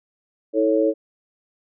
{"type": "chord", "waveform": "sine", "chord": "A major", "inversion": "second", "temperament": "equal with one note detuned", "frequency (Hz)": [321.4, 440, 554.4], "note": ["E4", "A4", "C#5"], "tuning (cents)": [-44, 0, 0], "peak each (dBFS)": -20, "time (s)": [0.53, 0.94], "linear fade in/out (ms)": 50, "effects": []}